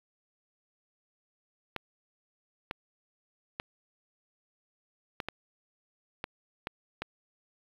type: clicks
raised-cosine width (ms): 0.3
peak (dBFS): -17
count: 8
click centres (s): 1.763 / 2.711 / 3.599 / 5.202 / 5.286 / 6.241 / 6.671 / 7.02
effects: low-pass 4000 Hz 12 dB/octave + 8-bit